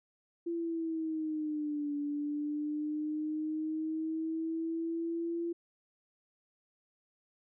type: exponential two-way sweep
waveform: sine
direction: down then up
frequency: 340.7 to 289.2 to 340.7 Hz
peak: -32 dBFS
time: 0.46-5.53 s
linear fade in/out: 10 ms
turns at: 1.95 s
effects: none